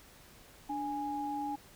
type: tone pair together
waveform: sine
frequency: 292.9 / 828.4 Hz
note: D4 / G#5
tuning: -5 / -5 cents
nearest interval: octave + tritone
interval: 1800 cents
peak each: -38 / -35 dBFS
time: 0.69-1.56 s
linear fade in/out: 10 ms
effects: pink hiss -57 dBFS RMS until 1.75 s